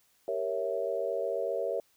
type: chord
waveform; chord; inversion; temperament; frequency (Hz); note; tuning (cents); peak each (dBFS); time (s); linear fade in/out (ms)
sine; G diminished seventh; none; equal; 392 / 466.2 / 554.4 / 659.3; G4 / Bb4 / Db5 / Fb5; 0 / 0 / 0 / 0; -37 / -34 / -33 / -35; 0.28-1.8; 2
effects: white hiss -68 dBFS RMS until 1.96 s